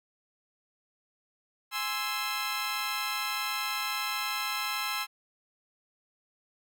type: chord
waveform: 15% pulse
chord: Ab augmented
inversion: none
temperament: equal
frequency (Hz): 830.6 / 1046.5 / 1318.5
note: Ab5 / C6 / E6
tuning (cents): 0 / 0 / 0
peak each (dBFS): -31 / -28 / -27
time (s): 1.71-5.07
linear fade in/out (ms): 50
effects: none